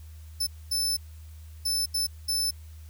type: tone bursts at uneven times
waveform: sawtooth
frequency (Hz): 5274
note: E8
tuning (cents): 0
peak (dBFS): -22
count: 5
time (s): 0.4-0.47 / 0.71-0.97 / 1.65-1.86 / 1.94-2.07 / 2.28-2.51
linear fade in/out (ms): 10
effects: added 78 Hz sine -42 dBFS peak until 2.89 s + white hiss -59 dBFS RMS until 2.89 s